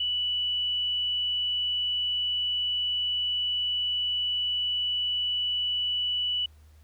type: tone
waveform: sine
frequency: 2960 Hz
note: F#7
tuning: in tune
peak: -25 dBFS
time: 0-6.46 s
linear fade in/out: 5 ms
effects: added 76 Hz sine -51 dBFS peak until 6.83 s + pink hiss -65 dBFS RMS until 6.83 s